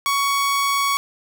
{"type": "tone", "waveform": "sawtooth", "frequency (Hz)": 1118, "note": "C#6", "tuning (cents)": 14, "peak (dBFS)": -14, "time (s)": [0.06, 0.97], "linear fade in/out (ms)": 0, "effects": []}